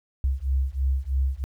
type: beating tone pair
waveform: sine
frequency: 65.41 / 68.51 Hz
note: C2 / C#2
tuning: 0 / -20 cents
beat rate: 3.1 Hz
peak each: -24 dBFS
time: 0.24-1.44 s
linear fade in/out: 0 ms
effects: tanh soft clip ceiling -14 dBFS + 10-bit